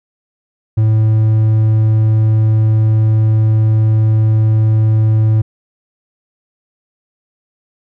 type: tone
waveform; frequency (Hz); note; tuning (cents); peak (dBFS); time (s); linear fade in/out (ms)
triangle; 109.4; A2; -9; -6; 0.77-5.42; 10
effects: none